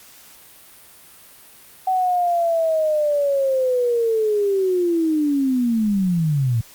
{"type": "linear sweep", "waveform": "sine", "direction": "down", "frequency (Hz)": [756, 110], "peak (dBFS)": -16, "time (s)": [1.87, 6.61], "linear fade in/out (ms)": 5, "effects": ["white hiss -46 dBFS RMS until 6.74 s", "Opus 48 kbps"]}